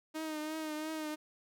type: tone with vibrato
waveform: sawtooth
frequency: 310.6 Hz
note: D#4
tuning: 3 cents flat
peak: -33 dBFS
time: 0.14-1.16 s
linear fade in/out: 20 ms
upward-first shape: triangle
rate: 2.9 Hz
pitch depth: 45 cents each way
effects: none